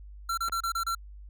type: tone bursts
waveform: square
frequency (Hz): 1358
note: F6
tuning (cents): -49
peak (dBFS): -28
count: 6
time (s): 0.29-0.95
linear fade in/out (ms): 5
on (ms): 85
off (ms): 30
type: clicks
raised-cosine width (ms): 0.5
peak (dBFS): -28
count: 2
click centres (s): 0.483 / 0.496
effects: added 50 Hz sine -43 dBFS peak until 1.29 s